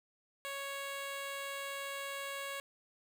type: tone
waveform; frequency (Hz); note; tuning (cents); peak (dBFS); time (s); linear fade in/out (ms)
10% pulse; 554.4; C#5; 0; -31; 0.45-2.6; 0
effects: none